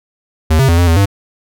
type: tone with pitch steps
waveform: square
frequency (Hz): 78.9 / 134.1 / 84.3 / 87.4 / 82.6 / 99.3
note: D#2 / C3 / E2 / F2 / E2 / G2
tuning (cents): +25 / +43 / +39 / +2 / +4 / +23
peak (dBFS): -8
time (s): 0.5-1.058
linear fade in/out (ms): 10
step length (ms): 93
effects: none